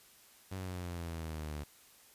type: exponential sweep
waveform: sawtooth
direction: down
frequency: 95.9 to 73.2 Hz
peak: -35 dBFS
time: 0.51-1.64 s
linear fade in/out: 10 ms
effects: white hiss -61 dBFS RMS until 2.14 s + resampled to 32000 Hz